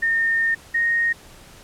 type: tone pair in turn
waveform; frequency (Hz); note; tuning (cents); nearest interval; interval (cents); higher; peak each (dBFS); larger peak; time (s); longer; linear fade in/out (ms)
sine; 1825 / 1860.1; A#6 / A#6; -37 / -4; unison; 33; second; -17; neither; 0.02-0.55 / 0.74-1.13; first; 10
effects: pink hiss -46 dBFS RMS until 1.63 s + low-pass 12000 Hz 12 dB/octave